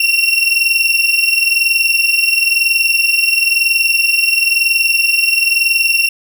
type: tone pair together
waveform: 35% pulse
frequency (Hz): 2722 / 2743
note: F7 / F7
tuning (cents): -45 / -32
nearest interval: unison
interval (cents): 13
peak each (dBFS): -12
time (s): 0-6.09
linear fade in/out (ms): 5
effects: none